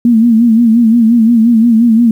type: tone with vibrato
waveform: sine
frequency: 229.8 Hz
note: A#3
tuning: 25 cents flat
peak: -4 dBFS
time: 0.05-2.11 s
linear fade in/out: 2 ms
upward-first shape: sine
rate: 5.7 Hz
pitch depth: 83 cents each way
effects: 7-bit